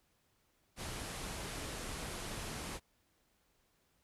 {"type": "low-pass noise", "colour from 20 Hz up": "pink", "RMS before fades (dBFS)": -43, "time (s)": [0.76, 2.8], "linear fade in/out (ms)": 50, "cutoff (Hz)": 12000, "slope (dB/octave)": 96, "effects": ["pink hiss -75 dBFS RMS until 4.03 s"]}